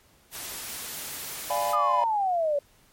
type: noise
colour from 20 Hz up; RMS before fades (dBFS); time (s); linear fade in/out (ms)
white; -36; 0.31-1.76; 50
type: chord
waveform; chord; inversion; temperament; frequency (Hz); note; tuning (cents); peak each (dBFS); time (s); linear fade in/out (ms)
triangle; D diminished seventh; none; equal with one note detuned; 587.3 / 698.5 / 830.6 / 999.8; D5 / F5 / Ab5 / Cb6; 0 / 0 / 0 / +21; -28; 1.5-2.04; 2
type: exponential sweep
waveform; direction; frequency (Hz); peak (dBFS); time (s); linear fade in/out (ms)
sine; down; 1247 to 560; -22; 1.73-2.59; 5
effects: pink hiss -60 dBFS RMS until 2.92 s + MP3 64 kbps